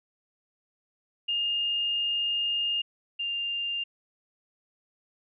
sine tone pair in turn, 2827 / 2799 Hz, F7 / F7, +20 / +3 cents, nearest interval unison, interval 17 cents, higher first, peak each -25 / -28 dBFS, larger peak first, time 1.28-2.82 / 3.19-3.84 s, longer first, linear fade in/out 10 ms, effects none

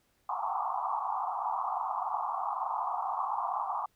pink band-pass noise, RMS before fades -33 dBFS, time 0.29-3.86 s, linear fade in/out 5 ms, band 720 to 1200 Hz, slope 96 dB/octave, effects pink hiss -72 dBFS RMS until 3.95 s

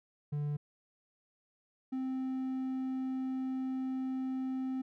triangle tone pair in turn, 146.83 / 261.1 Hz, D3 / C4, 0 / -3 cents, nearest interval minor seventh, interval 997 cents, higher second, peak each -30 / -31 dBFS, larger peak first, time 0.32-0.57 / 1.92-4.82 s, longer second, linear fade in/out 10 ms, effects none

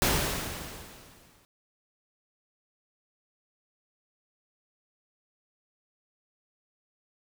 pink noise with exponential decay, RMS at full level -23 dBFS, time 0.02-1.45 s, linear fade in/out 0 ms, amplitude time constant 310 ms, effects none

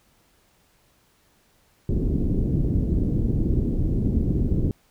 pink low-pass noise, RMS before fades -22 dBFS, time 1.89-4.71 s, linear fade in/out 2 ms, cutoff 330 Hz, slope 24 dB/octave, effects pink hiss -62 dBFS RMS until 4.9 s

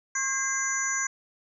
sine tone cluster, 1082 / 1605 / 2066 / 6060 / 6810 Hz, C#6 / G6 / C7 / F#8 / G#8, -42 / +40 / -22 / +40 / +42 cents, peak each -35 / -31 / -34 / -30 / -32 dBFS, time 0.15-1.07 s, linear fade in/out 5 ms, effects none

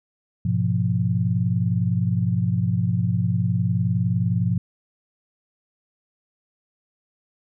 sine chord, F diminished, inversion first, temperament equal, 103.83 / 123.47 / 174.61 Hz, Ab2 / Cb3 / F3, 0 / 0 / 0 cents, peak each -23 dBFS, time 0.45-4.58 s, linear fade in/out 5 ms, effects none

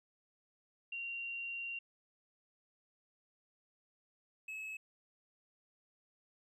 sine / triangle tone pair in turn, 2761 / 2582 Hz, F7 / E7, -20 / -37 cents, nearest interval minor second, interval 117 cents, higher first, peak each -39 / -40 dBFS, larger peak first, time 0.92-1.79 / 4.48-4.77 s, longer first, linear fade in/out 5 ms, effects none

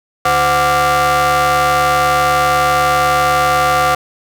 30% pulse ring-modulated tone, 220 Hz, A3, in tune, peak -5 dBFS, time 0.25-3.95 s, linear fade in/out 5 ms, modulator 954 Hz, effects none

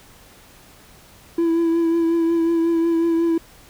triangle tone with vibrato, 333 Hz, E4, 18 cents sharp, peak -13 dBFS, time 1.38-3.38 s, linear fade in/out 5 ms, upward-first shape triangle, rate 5.5 Hz, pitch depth 29 cents each way, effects tanh soft clip ceiling -9 dBFS + pink hiss -48 dBFS RMS until 3.69 s

